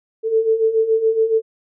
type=beating tone pair; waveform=sine; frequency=440 / 447.1 Hz; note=A4 / A4; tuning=0 / +28 cents; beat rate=7.1 Hz; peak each=-20 / -15 dBFS; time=0.23-1.42 s; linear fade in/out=50 ms; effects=none